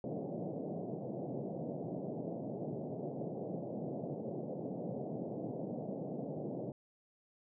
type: band-pass noise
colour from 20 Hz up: pink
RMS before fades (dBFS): -41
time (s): 0.04-6.72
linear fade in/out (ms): 2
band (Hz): 130 to 690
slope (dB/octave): 48
effects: none